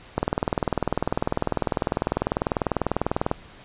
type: click train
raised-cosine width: 1 ms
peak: -7 dBFS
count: 64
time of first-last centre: 0.18-3.314 s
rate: 20.1 Hz
effects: pink hiss -47 dBFS RMS until 3.64 s + resampled to 8000 Hz